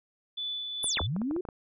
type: tone with tremolo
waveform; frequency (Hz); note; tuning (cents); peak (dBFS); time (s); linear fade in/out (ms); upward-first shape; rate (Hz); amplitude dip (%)
sine; 3479; A7; -20; -31; 0.37-1.07; 10; sine; 2.4; 30
type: linear two-way sweep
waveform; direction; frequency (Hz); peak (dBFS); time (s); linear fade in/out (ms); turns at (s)
sine; down then up; 11360 to 65.41 to 375.3; -28; 0.83-1.41; 5; 1.01
type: clicks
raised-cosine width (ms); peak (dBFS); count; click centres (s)
1; -26; 9; 0.843 / 0.972 / 1.015 / 1.164 / 1.217 / 1.311 / 1.364 / 1.452 / 1.488
effects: none